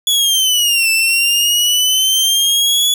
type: linear two-way sweep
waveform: sawtooth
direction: down then up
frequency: 3415 to 2645 to 3415 Hz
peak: -8 dBFS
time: 0.07-2.94 s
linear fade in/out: 2 ms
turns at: 0.9 s
effects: 7-bit